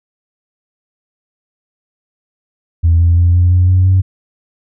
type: tone with pitch steps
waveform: sine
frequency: 83.5 / 85.16 / 86.85 / 88.57 / 90.32 / 92.12 / 93.94 Hz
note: E2 / F2 / F2 / F2 / F#2 / F#2 / F#2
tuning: +23 / -43 / -9 / +25 / -41 / -7 / +27 cents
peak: -5 dBFS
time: 2.83-4.02 s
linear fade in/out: 20 ms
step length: 170 ms
effects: tanh soft clip ceiling -3 dBFS